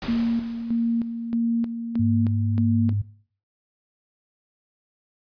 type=noise with exponential decay; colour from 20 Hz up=pink; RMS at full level=-32 dBFS; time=0.02-1.31 s; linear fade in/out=0 ms; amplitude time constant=280 ms
type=tone with tremolo; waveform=sine; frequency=231.9 Hz; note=A#3; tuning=9 cents flat; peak=-19 dBFS; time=0.08-2.93 s; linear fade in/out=5 ms; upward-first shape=square; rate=1.6 Hz; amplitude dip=60%
type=tone; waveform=sine; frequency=102.2 Hz; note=G#2; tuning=27 cents flat; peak=-21 dBFS; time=1.99-3.02 s; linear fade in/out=10 ms
effects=noise-tail reverb RT60 0.5 s tail -19 dB re dry + resampled to 11025 Hz